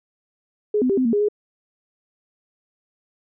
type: tone with pitch steps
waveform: sine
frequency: 419.5 / 253.8 / 393.4 / 257.4 / 230.9 / 412.1 / 417.5 Hz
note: G#4 / B3 / G4 / C4 / A#3 / G#4 / G#4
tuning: +17 / +47 / +6 / -28 / -16 / -13 / +9 cents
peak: -16 dBFS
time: 0.74-1.286 s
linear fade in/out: 5 ms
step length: 78 ms
effects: none